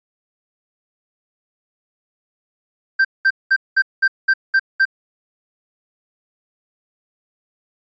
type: tone bursts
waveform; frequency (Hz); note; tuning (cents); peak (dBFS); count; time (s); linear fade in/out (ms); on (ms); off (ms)
triangle; 1568; G6; 0; -9; 8; 2.99-4.854; 10; 58; 200
effects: resampled to 16000 Hz